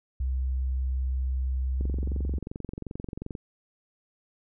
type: tone with pitch glide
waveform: sine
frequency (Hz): 64.7 to 68.35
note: C2 to C#2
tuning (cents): -19 to -24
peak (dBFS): -25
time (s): 0.2-2.39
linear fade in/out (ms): 5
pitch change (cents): +95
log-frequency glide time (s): 1.76-2.16
type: click train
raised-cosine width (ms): 3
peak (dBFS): -22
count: 36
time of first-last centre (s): 1.81-3.352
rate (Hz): 22.7
effects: none